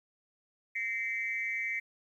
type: tone cluster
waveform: sine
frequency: 1853 / 2081 / 2292 Hz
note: A#6 / C7 / D7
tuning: -11 / -10 / -43 cents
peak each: -39 / -33 / -36 dBFS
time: 0.75-1.8 s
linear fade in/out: 10 ms
effects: tanh soft clip ceiling -23 dBFS + 11-bit